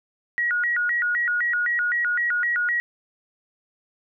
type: tone with vibrato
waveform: sine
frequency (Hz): 1661.2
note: G#6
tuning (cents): 0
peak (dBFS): -20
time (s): 0.38-2.8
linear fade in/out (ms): 0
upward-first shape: square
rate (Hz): 3.9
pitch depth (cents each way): 240
effects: none